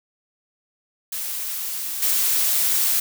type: noise with level steps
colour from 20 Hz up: blue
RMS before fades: -28 / -20 dBFS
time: 1.12-3 s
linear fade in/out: 5 ms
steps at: 2.02 s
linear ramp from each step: 5 ms
effects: none